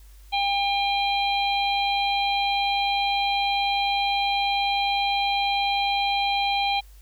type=harmonic tone; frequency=801 Hz; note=G5; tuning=37 cents sharp; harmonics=1 / 3 / 4 / 5; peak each=-23 / -28 / -29 / -30 dBFS; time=0.32-6.81 s; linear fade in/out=20 ms; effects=added 50 Hz sine -45 dBFS peak until 7.01 s + white hiss -58 dBFS RMS until 7.01 s